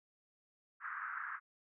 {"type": "band-pass noise", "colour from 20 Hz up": "pink", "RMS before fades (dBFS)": -43, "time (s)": [0.8, 1.4], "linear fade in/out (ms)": 50, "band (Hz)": [1200, 1700], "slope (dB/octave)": 48, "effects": []}